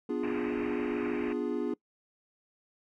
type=chord; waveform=triangle; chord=B diminished seventh; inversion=none; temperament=equal; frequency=246.9 / 293.7 / 349.2 / 415.3 Hz; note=B3 / D4 / F4 / Ab4; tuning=0 / 0 / 0 / 0 cents; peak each=-33 dBFS; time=0.09-1.74 s; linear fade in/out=5 ms
type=low-pass noise; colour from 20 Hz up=white; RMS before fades=-43 dBFS; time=0.23-1.33 s; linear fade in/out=5 ms; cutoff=2700 Hz; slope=96 dB/octave
effects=noise-tail reverb RT60 0.1 s tail -23 dB re dry